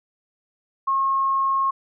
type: tone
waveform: sine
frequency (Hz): 1082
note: C#6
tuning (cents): -42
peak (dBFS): -18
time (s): 0.87-1.71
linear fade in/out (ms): 10
effects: none